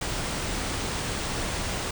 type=band-stop noise; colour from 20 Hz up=pink; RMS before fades=-30 dBFS; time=0.01-1.91 s; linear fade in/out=5 ms; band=10000 to 16000 Hz; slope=96 dB/octave; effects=none